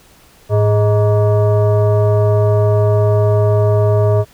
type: tone with frequency modulation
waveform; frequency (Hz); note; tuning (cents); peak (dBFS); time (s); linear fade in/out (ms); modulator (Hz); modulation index
sine; 106.8; G#2; +49; -9; 0.49-4.25; 50; 523; 0.92
effects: pink hiss -47 dBFS RMS until 4.33 s